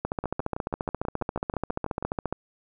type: two click trains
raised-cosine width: 1 ms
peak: -17 / -13 dBFS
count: 12 / 34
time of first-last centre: 0.24-2.026 / 0.05-2.326 s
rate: 6.16 / 14.5 Hz
effects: none